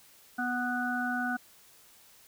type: harmonic tone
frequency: 246.9 Hz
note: B3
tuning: in tune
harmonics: 1 / 3 / 5 / 6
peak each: -33 / -35 / -43 / -32 dBFS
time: 0.38-1.37 s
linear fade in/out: 10 ms
effects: white hiss -58 dBFS RMS until 2.27 s